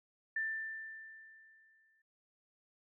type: tone with exponential decay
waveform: sine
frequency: 1777 Hz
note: A6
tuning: 17 cents sharp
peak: -32 dBFS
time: 0.36-2.02 s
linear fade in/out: 5 ms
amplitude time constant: 360 ms
effects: none